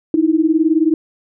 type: beating tone pair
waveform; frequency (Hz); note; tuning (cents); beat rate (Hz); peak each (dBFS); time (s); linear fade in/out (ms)
sine; 309.1 / 328.1; D#4 / E4; -11 / -8; 19; -14; 0.14-0.94; 2
effects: none